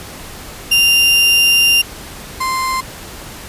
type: tone pair in turn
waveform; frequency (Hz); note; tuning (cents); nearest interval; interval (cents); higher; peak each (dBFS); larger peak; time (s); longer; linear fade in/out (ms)
35% pulse; 2788 / 1044.3; F7 / C6; -4 / -4; octave + perfect fourth; 1700; first; -7 / -14; first; 0.71-1.82 / 2.4-2.81; first; 10
effects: pink hiss -32 dBFS RMS until 3.48 s + resampled to 32000 Hz